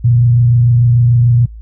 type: tone with frequency modulation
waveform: sine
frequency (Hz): 119.8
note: A#2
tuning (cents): +48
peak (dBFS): -6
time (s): 0.04-1.46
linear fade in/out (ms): 10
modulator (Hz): 26.8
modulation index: 0.3
effects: noise-tail reverb RT60 0.1 s tail -25 dB re dry + added 55 Hz sine -28 dBFS peak until 1.61 s